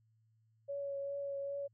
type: tone with vibrato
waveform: sine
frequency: 560 Hz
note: C#5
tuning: 18 cents sharp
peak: -37 dBFS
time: 0.68-1.68 s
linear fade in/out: 20 ms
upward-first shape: triangle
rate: 2.5 Hz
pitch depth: 17 cents each way
effects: added 111 Hz sine -69 dBFS peak until 1.73 s